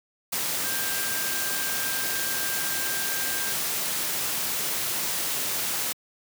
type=tone in noise; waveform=sine; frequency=1588 Hz; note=G6; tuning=22 cents sharp; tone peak=-34 dBFS; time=0.64-3.53 s; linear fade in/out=10 ms; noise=white; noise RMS=-28 dBFS; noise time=0.32-5.93 s; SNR=-9 dB; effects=high-pass 100 Hz 12 dB/octave